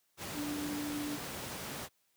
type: tone in noise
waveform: sine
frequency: 293.7 Hz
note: D4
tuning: in tune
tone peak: -36 dBFS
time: 0.33-1.19 s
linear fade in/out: 50 ms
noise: pink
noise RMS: -41 dBFS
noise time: 0.17-1.89 s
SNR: +2 dB
effects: white hiss -75 dBFS RMS until 2.16 s + high-pass 100 Hz 12 dB/octave